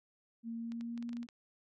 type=tone with pitch glide; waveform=sine; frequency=230 to 236.9 Hz; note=A#3 to A#3; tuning=-23 to +28 cents; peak=-38 dBFS; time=0.43-1.27 s; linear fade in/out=50 ms; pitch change=+51 cents; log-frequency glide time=0.55-1.11 s
type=clicks; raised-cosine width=0.2 ms; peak=-36 dBFS; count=9; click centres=0.72 / 0.81 / 0.977 / 1.026 / 1.092 / 1.131 / 1.169 / 1.23 / 1.288 s
effects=none